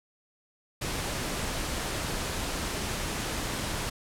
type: noise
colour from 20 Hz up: pink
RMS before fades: -32 dBFS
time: 0.81-3.9 s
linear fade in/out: 10 ms
effects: low-pass 11000 Hz 12 dB/octave